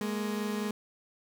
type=tone pair together; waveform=30% pulse; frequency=208.6 / 233.1 Hz; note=G#3 / A#3; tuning=+8 / 0 cents; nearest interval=major second; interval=192 cents; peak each=-29 / -35 dBFS; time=0.01-0.71 s; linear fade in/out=2 ms; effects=none